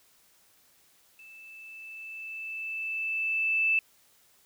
sine tone with level ramp, 2637 Hz, E7, in tune, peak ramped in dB -48 to -21 dBFS, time 1.19-3.79 s, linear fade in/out 2 ms, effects white hiss -63 dBFS RMS until 4.45 s

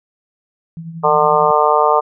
sine tone with tremolo, 164.81 Hz, E3, in tune, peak -24 dBFS, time 0.77-1.51 s, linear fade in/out 0 ms, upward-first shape triangle, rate 11 Hz, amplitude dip 60%
harmonic tone, 150.4 Hz, D3, 42 cents sharp, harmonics 3 / 4 / 5 / 6 / 7 / 8, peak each -17 / -17 / -17 / -17 / -17 / -17 dBFS, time 1.03-2.01 s, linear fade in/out 20 ms
effects none

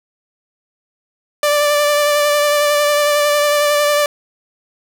sawtooth tone with vibrato, 587.3 Hz, D5, in tune, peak -8 dBFS, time 1.43-4.06 s, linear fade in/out 2 ms, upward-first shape sine, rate 11 Hz, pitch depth 18 cents each way, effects none

